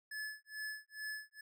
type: tone with tremolo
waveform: square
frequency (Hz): 1721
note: A6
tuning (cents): -39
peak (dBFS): -40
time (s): 0.11-1.41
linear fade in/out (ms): 5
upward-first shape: sine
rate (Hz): 2.3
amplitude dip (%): 100
effects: none